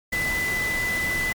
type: tone in noise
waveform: sine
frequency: 2001 Hz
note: B6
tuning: 22 cents sharp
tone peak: -23 dBFS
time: 0.12-1.33 s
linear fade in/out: 10 ms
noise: pink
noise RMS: -31 dBFS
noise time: 0.12-1.33 s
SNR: +5 dB
effects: MP3 96 kbps